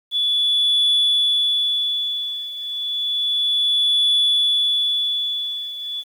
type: tone with tremolo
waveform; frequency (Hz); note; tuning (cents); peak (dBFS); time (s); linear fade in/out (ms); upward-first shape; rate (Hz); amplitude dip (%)
sine; 3438; A7; -41; -12; 0.11-6.04; 50; triangle; 0.31; 85
effects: tanh soft clip ceiling -11 dBFS + 8-bit